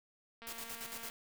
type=click train; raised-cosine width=0.3 ms; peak=-35 dBFS; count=157; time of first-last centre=0.42-1.098 s; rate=230 Hz
type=noise with tremolo; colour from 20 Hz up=white; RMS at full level=-44 dBFS; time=0.47-1.1 s; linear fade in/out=0 ms; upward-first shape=square; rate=8.9 Hz; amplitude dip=60%
effects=none